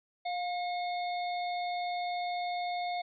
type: harmonic tone with a mistuned harmonic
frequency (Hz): 723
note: F#5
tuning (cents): -40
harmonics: 1 / 3 / 5 / 6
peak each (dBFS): -32 / -42 / -46 / -48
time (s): 0.25-3.02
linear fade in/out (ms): 10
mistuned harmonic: 1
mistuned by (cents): -36
effects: none